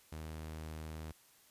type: tone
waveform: sawtooth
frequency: 78.5 Hz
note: D#2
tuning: 16 cents sharp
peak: -39 dBFS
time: 0.12-1.12 s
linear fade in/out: 5 ms
effects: white hiss -65 dBFS RMS until 1.5 s + resampled to 32000 Hz